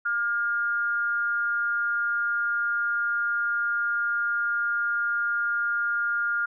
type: tone with frequency modulation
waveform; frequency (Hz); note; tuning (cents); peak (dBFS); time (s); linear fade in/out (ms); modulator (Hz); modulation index
sine; 1411; F6; +17; -23; 0.05-6.46; 10; 208; 0.38
effects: none